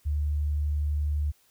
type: tone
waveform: sine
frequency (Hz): 74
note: D2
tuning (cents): +14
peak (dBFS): -24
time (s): 0.05-1.32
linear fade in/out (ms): 20
effects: white hiss -64 dBFS RMS until 1.5 s